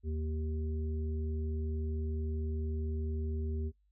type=harmonic tone; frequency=77.78 Hz; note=D#2; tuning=in tune; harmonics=1 / 3 / 5; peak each=-33 / -43 / -44 dBFS; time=0.03-3.72 s; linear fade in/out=50 ms; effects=noise-tail reverb RT60 0.1 s tail -20 dB re dry + added 50 Hz sine -68 dBFS peak until 3.91 s